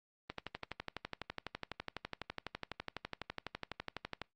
click train, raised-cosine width 0.3 ms, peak -23 dBFS, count 48, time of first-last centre 0.3-4.217 s, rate 12 Hz, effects noise-tail reverb RT60 0.2 s tail -24 dB re dry + Opus 24 kbps

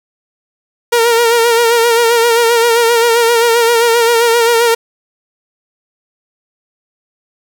sawtooth tone with vibrato, 466.2 Hz, A#4, in tune, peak -4 dBFS, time 0.92-4.75 s, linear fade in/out 10 ms, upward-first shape sine, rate 7.6 Hz, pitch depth 47 cents each way, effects none

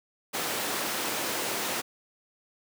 pink high-pass noise, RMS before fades -31 dBFS, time 0.33-1.82 s, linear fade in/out 20 ms, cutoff 320 Hz, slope 12 dB/octave, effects none

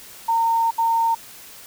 sine tone bursts at uneven times, 915 Hz, A#5, 32 cents flat, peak -16 dBFS, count 2, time 0.28-0.71 / 0.78-1.15 s, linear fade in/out 10 ms, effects white hiss -42 dBFS RMS until 1.66 s

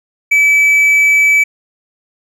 triangle tone, 2300 Hz, D7, 37 cents flat, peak -5 dBFS, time 0.31-1.44 s, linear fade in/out 10 ms, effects none

